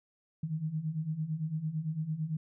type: beating tone pair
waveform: sine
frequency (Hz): 151.2 / 160.1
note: D#3 / D#3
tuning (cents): -49 / +50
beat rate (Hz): 8.9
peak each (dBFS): -37 / -33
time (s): 0.43-2.37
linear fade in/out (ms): 5
effects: none